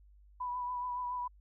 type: tone with vibrato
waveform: sine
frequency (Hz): 987.8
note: B5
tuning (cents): 0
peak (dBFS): -34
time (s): 0.4-1.28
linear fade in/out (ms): 10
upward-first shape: triangle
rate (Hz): 7.1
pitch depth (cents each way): 31
effects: added 50 Hz sine -57 dBFS peak until 1.4 s